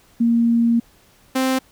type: tone pair in turn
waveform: sine / sawtooth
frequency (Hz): 233.1 / 261.6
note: A#3 / C4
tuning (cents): 0 / 0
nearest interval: major second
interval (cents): 200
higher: second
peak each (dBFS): -13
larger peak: neither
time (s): 0.2-0.8 / 1.35-1.59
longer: first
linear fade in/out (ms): 10
effects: pink hiss -54 dBFS RMS until 1.71 s